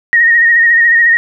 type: tone with vibrato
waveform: sine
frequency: 1864.7 Hz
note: A#6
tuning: in tune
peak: -5 dBFS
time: 0.13-1.17 s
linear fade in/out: 0 ms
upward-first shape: sine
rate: 14 Hz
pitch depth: 38 cents each way
effects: none